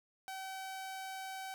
sawtooth tone, 765 Hz, G5, 42 cents flat, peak -38 dBFS, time 0.28-1.54 s, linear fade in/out 0 ms, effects 11-bit

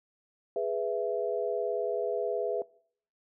sine chord, E major, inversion first, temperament equal with one note detuned, 415.3 / 493.9 / 663.8 Hz, G#4 / B4 / E5, 0 / 0 / +12 cents, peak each -32 dBFS, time 0.56-2.62 s, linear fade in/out 2 ms, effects noise-tail reverb RT60 0.6 s tail -23 dB re dry

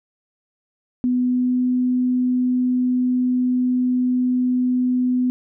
sine tone with pitch glide, 249.2 to 250.9 Hz, B3 to B3, +16 to +28 cents, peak -16 dBFS, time 1.04-5.3 s, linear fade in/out 0 ms, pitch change +12 cents, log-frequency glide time 1.23-1.65 s, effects none

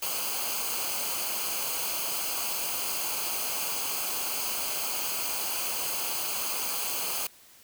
white noise with comb filter, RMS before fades -31 dBFS, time 0.02-7.27 s, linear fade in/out 5 ms, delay 0.54 ms, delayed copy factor -0.7, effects white hiss -55 dBFS RMS until 7.63 s

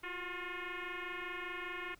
sine tone with frequency modulation, 369.5 Hz, F#4, 2 cents flat, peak -39 dBFS, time 0.03-1.95 s, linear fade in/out 10 ms, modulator 357 Hz, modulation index 6.5, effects pink hiss -66 dBFS RMS until 1.99 s

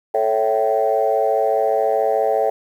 sine chord, A dominant seventh, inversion none, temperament equal with one note detuned, 440 / 554.4 / 659.3 / 773.2 Hz, A4 / C#5 / E5 / G5, 0 / 0 / 0 / -24 cents, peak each -20 dBFS, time 0.14-2.5 s, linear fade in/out 5 ms, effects tanh soft clip ceiling -7 dBFS + 8-bit

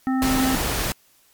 harmonic tone, 261.6 Hz, C4, in tune, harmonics 1 / 3 / 5 / 7, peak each -19 / -29 / -33 / -36 dBFS, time 0.07-0.55 s, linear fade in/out 0 ms
pink noise, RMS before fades -24 dBFS, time 0.22-0.92 s, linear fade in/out 0 ms
effects white hiss -58 dBFS RMS until 1.33 s + MP3 96 kbps

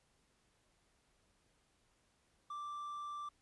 triangle tone, 1174.7 Hz, D6, in tune, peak -40 dBFS, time 2.5-3.29 s, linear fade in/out 5 ms, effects pink hiss -75 dBFS RMS until 3.41 s + resampled to 24000 Hz

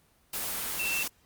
sine tone in noise, 2688 Hz, E7, 33 cents sharp, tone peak -29 dBFS, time 0.79-1.03 s, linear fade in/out 5 ms, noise white, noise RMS -33 dBFS, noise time 0.33-1.08 s, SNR +1 dB, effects pink hiss -65 dBFS RMS until 1.25 s + Opus 24 kbps

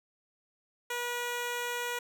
10% pulse tone, 483.2 Hz, B4, 38 cents flat, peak -24 dBFS, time 0.9-1.99 s, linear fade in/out 5 ms, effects none

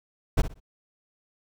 brown noise with echo, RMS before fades -18 dBFS, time 0.37-0.42 s, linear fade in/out 10 ms, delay 61 ms, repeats 3, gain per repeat -12 dB, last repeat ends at 0.603 s, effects none

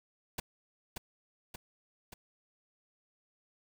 pink noise with echo, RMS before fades -36 dBFS, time 0.38-0.4 s, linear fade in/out 5 ms, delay 580 ms, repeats 3, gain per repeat -4 dB, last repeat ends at 2.14 s, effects none

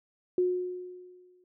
sine tone with exponential decay, 362.1 Hz, F#4, 37 cents flat, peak -21 dBFS, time 0.38-1.44 s, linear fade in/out 2 ms, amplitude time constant 230 ms, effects none

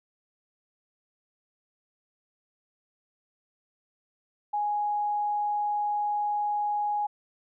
sine tone, 830.6 Hz, G#5, in tune, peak -25 dBFS, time 4.53-7.07 s, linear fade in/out 10 ms, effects none

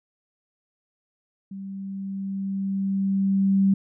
sine tone with level ramp, 194.8 Hz, G3, 11 cents flat, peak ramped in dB -33 to -15 dBFS, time 1.51-3.74 s, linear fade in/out 5 ms, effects none

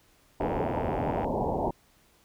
white low-pass noise, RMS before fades -29 dBFS, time 0.4-1.71 s, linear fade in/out 5 ms, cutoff 940 Hz, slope 96 dB/octave
click train, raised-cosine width 0.5 ms, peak -24 dBFS, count 70, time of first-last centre 0.41-1.244 s, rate 82.7 Hz
effects pink hiss -63 dBFS RMS until 2.24 s

